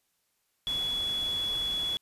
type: tone in noise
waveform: sine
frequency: 3388 Hz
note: G#7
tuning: 34 cents sharp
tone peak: -28 dBFS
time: 0.67-1.97 s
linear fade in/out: 0 ms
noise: pink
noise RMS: -43 dBFS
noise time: 0.67-1.97 s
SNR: +12 dB
effects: white hiss -75 dBFS RMS until 2.01 s + resampled to 32000 Hz